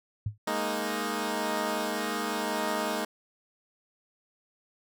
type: tone with exponential decay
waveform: sine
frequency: 105.6 Hz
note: G#2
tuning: 29 cents sharp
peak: -24 dBFS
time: 0.26-0.38 s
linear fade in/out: 5 ms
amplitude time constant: 24 ms
type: chord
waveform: 10% pulse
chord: Ab suspended second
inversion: none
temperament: equal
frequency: 207.7 / 233.1 / 311.1 Hz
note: Ab3 / Bb3 / Eb4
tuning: 0 / 0 / 0 cents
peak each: -25 dBFS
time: 0.47-3.05 s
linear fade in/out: 5 ms
effects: none